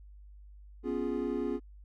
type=chord; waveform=triangle; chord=C# dominant seventh; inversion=third; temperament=equal; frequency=246.9 / 277.2 / 349.2 / 415.3 Hz; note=B3 / C#4 / E#4 / G#4; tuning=0 / 0 / 0 / 0 cents; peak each=-34 dBFS; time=0.83-1.6 s; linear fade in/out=50 ms; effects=added 50 Hz sine -49 dBFS peak until 1.84 s